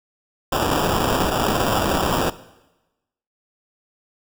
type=noise with sample-and-hold; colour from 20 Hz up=white; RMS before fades=-20 dBFS; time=0.52-2.3 s; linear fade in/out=5 ms; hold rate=2100 Hz; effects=noise-tail reverb RT60 1.0 s tail -17 dB re dry